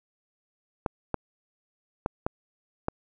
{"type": "clicks", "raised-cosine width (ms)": 1, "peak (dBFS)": -12, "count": 5, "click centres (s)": [0.862, 1.143, 2.061, 2.265, 2.884], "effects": []}